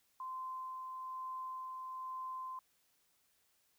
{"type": "tone with tremolo", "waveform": "sine", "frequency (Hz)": 1036, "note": "C6", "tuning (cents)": -17, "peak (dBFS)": -40, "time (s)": [0.2, 2.59], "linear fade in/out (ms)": 2, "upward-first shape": "sine", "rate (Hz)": 1.1, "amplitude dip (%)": 25, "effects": ["white hiss -75 dBFS RMS until 3.78 s"]}